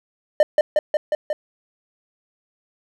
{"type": "tone with echo", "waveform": "triangle", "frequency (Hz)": 605, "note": "D#5", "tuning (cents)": -49, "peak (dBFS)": -7, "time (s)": [0.4, 0.43], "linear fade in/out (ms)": 2, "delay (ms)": 180, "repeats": 5, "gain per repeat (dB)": -2, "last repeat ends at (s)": 1.33, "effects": []}